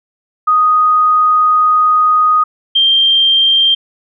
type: tone pair in turn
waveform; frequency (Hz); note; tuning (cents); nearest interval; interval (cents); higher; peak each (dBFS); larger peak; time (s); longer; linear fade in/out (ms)
sine; 1244.5 / 3171; D#6 / G7; 0 / +19; octave + major third; 1619; second; -7; neither; 0.47-2.44 / 2.75-3.75; first; 10
effects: none